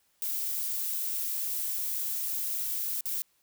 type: noise with dropouts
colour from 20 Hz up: violet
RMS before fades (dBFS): -32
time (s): 0.22-3.22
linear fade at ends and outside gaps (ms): 0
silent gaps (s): 3.008-3.056
effects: white hiss -70 dBFS RMS until 3.42 s